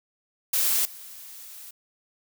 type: noise with level steps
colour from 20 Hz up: blue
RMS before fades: -23 / -43 dBFS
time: 0.53-1.71 s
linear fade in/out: 5 ms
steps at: 0.85 s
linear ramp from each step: 2 ms
effects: none